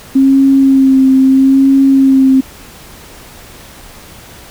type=tone with vibrato; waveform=sine; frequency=267.9 Hz; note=C4; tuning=41 cents sharp; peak=-4 dBFS; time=0.15-2.41 s; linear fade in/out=10 ms; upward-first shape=sine; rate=0.77 Hz; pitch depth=24 cents each way; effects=pink hiss -35 dBFS RMS until 4.5 s